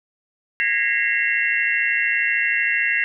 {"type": "tone cluster", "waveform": "sine", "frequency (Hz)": [1648, 1862, 2018, 2131, 2727], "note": ["G#6", "A#6", "B6", "C7", "F7"], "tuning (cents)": [-14, -2, 37, 31, -42], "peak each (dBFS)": -24, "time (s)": [0.6, 3.04], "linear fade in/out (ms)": 0, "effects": []}